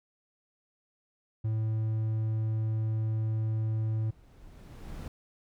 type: tone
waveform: triangle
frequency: 110 Hz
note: A2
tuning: in tune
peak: -25 dBFS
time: 1.44-4.11 s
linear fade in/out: 10 ms
type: noise with exponential growth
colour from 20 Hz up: brown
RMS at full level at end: -38 dBFS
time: 3.24-5.08 s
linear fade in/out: 2 ms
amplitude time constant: 400 ms
effects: none